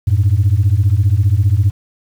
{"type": "beating tone pair", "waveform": "sine", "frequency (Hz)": [92.4, 107.4], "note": ["F#2", "A2"], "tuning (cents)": [-2, -41], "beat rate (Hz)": 15, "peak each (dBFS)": -11, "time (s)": [0.07, 1.71], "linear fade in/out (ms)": 10, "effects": ["tanh soft clip ceiling -5 dBFS", "7-bit"]}